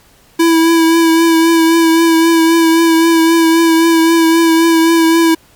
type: tone with vibrato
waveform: square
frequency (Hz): 329.3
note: E4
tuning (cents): -2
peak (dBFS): -7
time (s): 0.39-5.35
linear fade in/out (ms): 10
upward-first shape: triangle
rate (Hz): 3.8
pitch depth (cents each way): 28
effects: pink hiss -47 dBFS RMS until 5.55 s + MP3 96 kbps